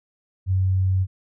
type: tone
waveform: sine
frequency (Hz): 94.1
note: F#2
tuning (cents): +30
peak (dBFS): -17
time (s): 0.46-1.07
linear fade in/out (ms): 50
effects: none